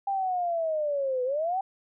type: linear two-way sweep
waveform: sine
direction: down then up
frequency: 799 to 493.9 to 786 Hz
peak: -25 dBFS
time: 0.07-1.61 s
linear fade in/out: 5 ms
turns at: 1.24 s
effects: none